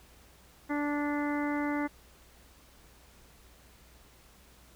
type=harmonic tone; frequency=292 Hz; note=D4; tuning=10 cents flat; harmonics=1 / 2 / 3 / 4 / 5 / 6 / 7; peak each=-30 / -39 / -38 / -42 / -42 / -44 / -41 dBFS; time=0.69-1.88 s; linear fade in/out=20 ms; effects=added 60 Hz sine -60 dBFS peak until 4.75 s + pink hiss -59 dBFS RMS until 4.75 s